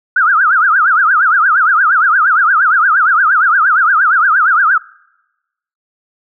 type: tone with vibrato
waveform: sine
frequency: 1405 Hz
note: F6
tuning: 10 cents sharp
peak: -7 dBFS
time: 0.16-4.78 s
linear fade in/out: 5 ms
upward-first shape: triangle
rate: 8.6 Hz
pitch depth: 280 cents each way
effects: noise-tail reverb RT60 1.0 s tail -25 dB re dry